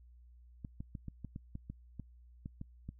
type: clicks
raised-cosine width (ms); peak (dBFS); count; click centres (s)
5; -30; 12; 0.648 / 0.805 / 0.952 / 1.083 / 1.247 / 1.361 / 1.554 / 1.7 / 1.997 / 2.459 / 2.614 / 2.89
effects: noise-tail reverb RT60 0.1 s tail -26 dB re dry + added 60 Hz sine -56 dBFS peak until 2.99 s

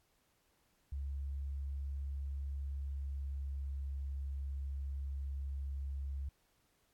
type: tone with pitch glide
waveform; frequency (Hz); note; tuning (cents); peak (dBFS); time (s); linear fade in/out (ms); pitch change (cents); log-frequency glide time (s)
sine; 69.3 to 68.78; C#2 to C#2; 0 to -13; -37; 0.92-6.29; 5; -13; 2.59-3.73
effects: pink hiss -75 dBFS RMS until 6.93 s + AAC 64 kbps

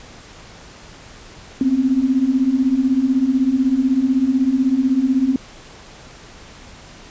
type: beating tone pair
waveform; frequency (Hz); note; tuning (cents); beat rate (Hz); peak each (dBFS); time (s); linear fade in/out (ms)
sine; 250.4 / 266.4; B3 / C4; +24 / +31; 16; -19 / -15; 1.61-5.36; 2
effects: pink hiss -41 dBFS RMS until 7.1 s + resampled to 16000 Hz

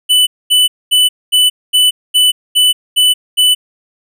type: tone bursts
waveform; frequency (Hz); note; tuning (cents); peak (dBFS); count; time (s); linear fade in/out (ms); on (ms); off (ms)
square; 2988; F#7; +16; -7; 9; 0.09-3.55; 20; 180; 230
effects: none

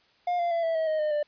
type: tone with pitch steps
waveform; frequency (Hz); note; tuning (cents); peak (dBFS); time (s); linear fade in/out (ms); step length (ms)
triangle; 709 / 691.2 / 673.9 / 657 / 640.5 / 624.4 / 608.7 / 593.4; F5 / F5 / E5 / E5 / E5 / D#5 / D#5 / D5; +26 / -18 / +38 / -6 / -50 / +6 / -38 / +18; -22; 0.27-1.23; 5; 120
effects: white hiss -63 dBFS RMS until 1.27 s + resampled to 11025 Hz

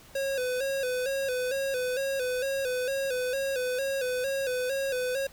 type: tone with vibrato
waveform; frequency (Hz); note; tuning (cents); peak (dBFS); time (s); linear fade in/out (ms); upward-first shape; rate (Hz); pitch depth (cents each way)
square; 523.3; C5; 0; -28; 0.15-5.27; 5; square; 2.2; 71
effects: pink hiss -53 dBFS RMS until 5.32 s

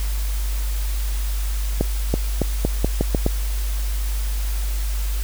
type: accelerating click train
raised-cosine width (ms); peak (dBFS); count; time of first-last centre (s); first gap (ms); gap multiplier
2; -5; 8; 1.81-3.264; 330; 0.84
effects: added 50 Hz sine -20 dBFS peak until 5.23 s + white hiss -35 dBFS RMS until 5.23 s

